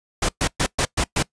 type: noise bursts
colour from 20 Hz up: pink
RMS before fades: -20 dBFS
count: 6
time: 0.22-1.228 s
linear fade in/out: 5 ms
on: 68 ms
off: 120 ms
effects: noise-tail reverb RT60 0.1 s tail -22 dB re dry + resampled to 22050 Hz